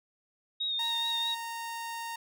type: tone with vibrato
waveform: sine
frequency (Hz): 3729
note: A#7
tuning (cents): 0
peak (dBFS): -29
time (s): 0.6-1.35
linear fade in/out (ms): 10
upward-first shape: sine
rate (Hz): 4.7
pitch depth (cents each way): 36
type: tone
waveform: sawtooth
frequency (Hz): 924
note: A#5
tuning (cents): -16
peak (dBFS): -32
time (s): 0.79-2.16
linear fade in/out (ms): 5
effects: none